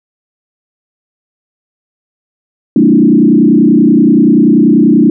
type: tone with frequency modulation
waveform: sine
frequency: 260.4 Hz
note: C4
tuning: 8 cents flat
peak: -3 dBFS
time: 2.76-5.1 s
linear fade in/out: 2 ms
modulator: 30.4 Hz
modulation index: 2.3
effects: none